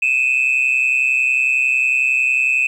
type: tone pair together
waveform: sine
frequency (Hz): 2502 / 2633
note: D#7 / E7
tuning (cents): +9 / -3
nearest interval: minor second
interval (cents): 88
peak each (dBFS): -15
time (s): 0.02-2.67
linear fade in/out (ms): 5
effects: tanh soft clip ceiling -9 dBFS + 8-bit